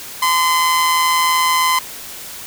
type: tone with amplitude modulation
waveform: sawtooth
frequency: 1026 Hz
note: C6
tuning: 34 cents flat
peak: -7 dBFS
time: 0.22-1.79 s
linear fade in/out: 5 ms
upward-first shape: sine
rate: 163 Hz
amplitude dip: 45%
effects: white hiss -32 dBFS RMS until 2.46 s